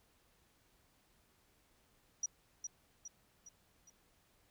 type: tone with echo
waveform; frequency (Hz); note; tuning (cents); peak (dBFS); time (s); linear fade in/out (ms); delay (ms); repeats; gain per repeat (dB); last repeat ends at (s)
sine; 5810; F#8; -32; -33; 2.23-2.26; 5; 410; 4; -6; 3.9
effects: pink hiss -72 dBFS RMS until 4.5 s